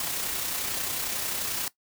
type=noise with amplitude modulation; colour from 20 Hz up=white; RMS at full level=-29 dBFS; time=0-1.68 s; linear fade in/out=2 ms; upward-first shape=sine; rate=31.2 Hz; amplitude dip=35%; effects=noise-tail reverb RT60 0.1 s tail -18 dB re dry